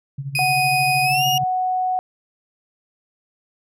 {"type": "tone with tremolo", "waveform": "sine", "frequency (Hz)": 138.1, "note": "C#3", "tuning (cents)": -6, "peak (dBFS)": -23, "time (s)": [0.18, 1.44], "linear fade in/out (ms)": 5, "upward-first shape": "sine", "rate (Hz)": 13, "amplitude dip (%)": 75}
{"type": "tone with pitch glide", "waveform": "35% pulse", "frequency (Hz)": [2497, 2852], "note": ["D#7", "F7"], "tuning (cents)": [6, 36], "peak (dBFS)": -17, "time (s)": [0.35, 1.38], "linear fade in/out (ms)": 2, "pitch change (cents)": 230, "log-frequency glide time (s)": [1.04, 1.25]}
{"type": "tone", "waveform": "sine", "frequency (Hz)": 740, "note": "F#5", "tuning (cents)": 0, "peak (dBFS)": -18, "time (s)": [0.39, 1.99], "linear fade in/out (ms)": 0}
{"effects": []}